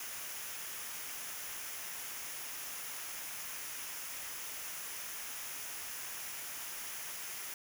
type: noise with comb filter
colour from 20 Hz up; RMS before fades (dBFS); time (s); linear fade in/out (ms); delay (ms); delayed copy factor
white; -43; 0-7.54; 2; 0.24; -0.5
effects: none